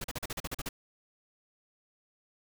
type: noise bursts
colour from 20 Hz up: pink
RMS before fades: -36 dBFS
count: 10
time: 0.01-0.69 s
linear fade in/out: 5 ms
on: 32 ms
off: 40 ms
effects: none